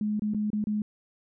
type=tone with dropouts; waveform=sine; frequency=210.9 Hz; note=G#3; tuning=27 cents sharp; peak=-25 dBFS; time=0.01-0.82 s; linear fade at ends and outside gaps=2 ms; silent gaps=0.195-0.22 / 0.337-0.346 / 0.503-0.531 / 0.641-0.67 s; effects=none